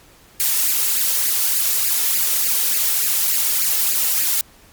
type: noise with flanger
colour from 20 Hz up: blue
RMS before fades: -18 dBFS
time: 0.4-4.41 s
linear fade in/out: 0 ms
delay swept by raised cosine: 0.42 to 2.32 ms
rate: 3.4 Hz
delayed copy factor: +0.65
effects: pink hiss -49 dBFS RMS until 4.72 s + MP3 96 kbps